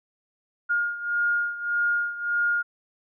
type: beating tone pair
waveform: sine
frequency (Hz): 1420 / 1421.7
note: F6 / F6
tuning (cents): +28 / +30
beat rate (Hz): 1.7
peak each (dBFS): -24 / -28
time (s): 0.69-2.63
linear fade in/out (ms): 20
effects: none